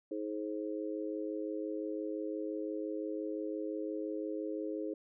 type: harmonic tone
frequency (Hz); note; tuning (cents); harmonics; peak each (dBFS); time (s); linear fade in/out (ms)
105.8; G#2; +33; 3 / 4 / 5; -38 / -40 / -42; 0.11-4.94; 5
effects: none